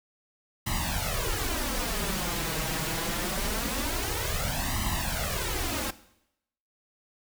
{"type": "noise with flanger", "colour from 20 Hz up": "pink", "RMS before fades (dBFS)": -30, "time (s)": [0.66, 5.91], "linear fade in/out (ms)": 10, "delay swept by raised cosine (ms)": [1, 6.3], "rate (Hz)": 0.24, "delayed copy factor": 0.9, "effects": ["noise-tail reverb RT60 0.8 s tail -17 dB re dry"]}